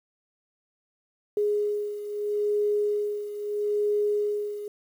sine beating tone pair, 415.3 / 416.07 Hz, G#4 / G#4, 0 / +3 cents, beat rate 0.77 Hz, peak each -25 / -30 dBFS, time 1.37-4.68 s, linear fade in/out 2 ms, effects 9-bit

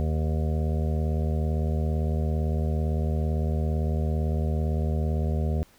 harmonic tone with a mistuned harmonic, 77.78 Hz, D#2, in tune, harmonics 1 / 2 / 3 / 5 / 6 / 7 / 8 / 9, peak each -24 / -30 / -34 / -38 / -40 / -41 / -42 / -43 dBFS, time 0-5.63 s, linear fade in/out 0 ms, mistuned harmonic 9, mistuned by +34 cents, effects pink hiss -58 dBFS RMS until 5.78 s

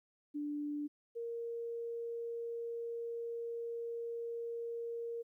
sine tone pair in turn, 293.7 / 466.2 Hz, D4 / A#4, 0 / 0 cents, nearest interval minor sixth, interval 800 cents, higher second, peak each -36 / -38 dBFS, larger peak first, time 0.34-0.88 / 1.15-5.23 s, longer second, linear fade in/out 20 ms, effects 13-bit

